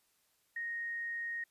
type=tone; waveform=sine; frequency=1864.7 Hz; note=A#6; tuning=in tune; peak=-36 dBFS; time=0.56-1.44 s; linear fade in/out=5 ms; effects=white hiss -74 dBFS RMS until 1.5 s + resampled to 32000 Hz